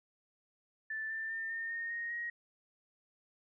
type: tone with pitch steps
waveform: sine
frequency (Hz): 1760 / 1780.5 / 1801.1 / 1822.1 / 1843.2 / 1864.7 / 1886.3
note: A6 / A6 / A6 / A#6 / A#6 / A#6 / A#6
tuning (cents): 0 / +20 / +40 / -40 / -20 / 0 / +20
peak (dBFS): -36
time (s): 0.9-2.3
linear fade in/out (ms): 5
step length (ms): 200
effects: none